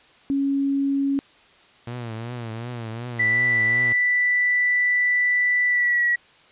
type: tone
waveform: sine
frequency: 276.8 Hz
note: C#4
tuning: 2 cents flat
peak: -19 dBFS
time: 0.3-1.19 s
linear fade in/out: 0 ms
type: tone with vibrato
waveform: sawtooth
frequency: 116.9 Hz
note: A#2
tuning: 5 cents sharp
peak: -26 dBFS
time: 1.87-3.93 s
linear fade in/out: 5 ms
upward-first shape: triangle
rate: 2.7 Hz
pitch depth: 110 cents each way
type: tone with pitch glide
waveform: sine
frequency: 1975.5 to 1924.8 Hz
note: B6 to B6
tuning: 0 to -45 cents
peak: -17 dBFS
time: 3.19-6.16 s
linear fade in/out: 10 ms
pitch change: -45 cents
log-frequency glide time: 5.67-6.04 s
effects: white hiss -53 dBFS RMS until 6.51 s + resampled to 8000 Hz